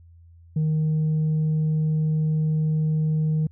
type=tone; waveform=sine; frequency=155.56 Hz; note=D#3; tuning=in tune; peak=-17 dBFS; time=0.56-3.47 s; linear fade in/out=5 ms; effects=tanh soft clip ceiling -18 dBFS + added 84 Hz sine -47 dBFS peak until 3.51 s